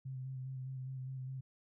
sine tone with vibrato, 130.9 Hz, C3, 1 cent sharp, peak -40 dBFS, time 0.05-1.41 s, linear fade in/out 10 ms, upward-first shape square, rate 4.9 Hz, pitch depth 21 cents each way, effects none

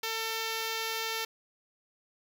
5% pulse tone, 448.4 Hz, A4, 33 cents sharp, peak -20 dBFS, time 0.03-1.25 s, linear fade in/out 5 ms, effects none

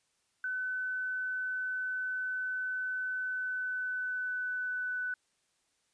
sine tone with pitch glide, 1510 to 1495.2 Hz, F#6 to F#6, +35 to +18 cents, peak -32 dBFS, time 0.44-5.14 s, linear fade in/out 2 ms, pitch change -17 cents, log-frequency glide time 3.19-5 s, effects white hiss -75 dBFS RMS until 5.93 s + resampled to 22050 Hz

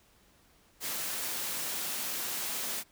white high-pass noise, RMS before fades -35 dBFS, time 0.8-2.84 s, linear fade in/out 50 ms, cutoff 150 Hz, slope 12 dB/octave, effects pink hiss -64 dBFS RMS until 2.91 s

